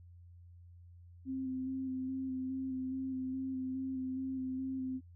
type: tone with vibrato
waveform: sine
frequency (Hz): 261.6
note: C4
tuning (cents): 0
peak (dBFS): -35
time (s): 1.25-5.01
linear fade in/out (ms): 50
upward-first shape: square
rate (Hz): 2.4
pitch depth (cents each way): 16
effects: added 87 Hz sine -53 dBFS peak until 5.15 s